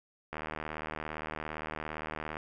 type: click train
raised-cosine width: 0.5 ms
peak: -22 dBFS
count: 159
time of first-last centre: 0.33-2.369 s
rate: 77.5 Hz
effects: none